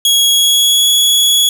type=tone with pitch glide; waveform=sawtooth; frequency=3322 to 3366 Hz; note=G#7 to G#7; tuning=0 to +23 cents; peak=-5 dBFS; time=0.05-1.49 s; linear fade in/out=2 ms; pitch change=+23 cents; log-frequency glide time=0.3-0.88 s; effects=none